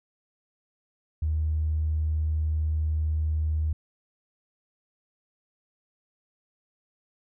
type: tone with tanh clipping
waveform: triangle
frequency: 77.78 Hz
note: D#2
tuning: in tune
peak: -23 dBFS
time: 1.22-3.73 s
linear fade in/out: 5 ms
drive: 4 dB
effects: none